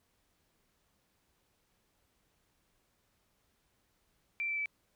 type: tone with pitch steps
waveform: sine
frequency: 2348 / 2328 / 2308 Hz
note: D7 / D7 / D7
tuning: -1 / -16 / -31 cents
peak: -32 dBFS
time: 4.4-4.658 s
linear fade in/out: 0 ms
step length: 86 ms
effects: pink hiss -75 dBFS RMS until 4.95 s